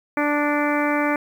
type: harmonic tone with a mistuned harmonic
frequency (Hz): 293.7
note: D4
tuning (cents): 0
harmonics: 1 / 2 / 3 / 4 / 5 / 6 / 7 / 8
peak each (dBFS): -22 / -25 / -27 / -28 / -29 / -30 / -30 / -31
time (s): 0.17-1.16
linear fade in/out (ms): 2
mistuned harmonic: 8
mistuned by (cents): -19
effects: 8-bit